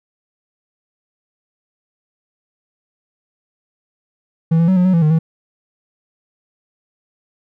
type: tone with pitch steps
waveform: triangle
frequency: 163.4 / 167.3 / 187.9 / 180.2 / 186.3 / 167.4 / 153.3 / 161.5 Hz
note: E3 / E3 / F#3 / F#3 / F#3 / E3 / D#3 / E3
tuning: -15 / +26 / +27 / -45 / +12 / +27 / -25 / -35 cents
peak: -8 dBFS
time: 4.51-5.19 s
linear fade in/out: 10 ms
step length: 85 ms
effects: none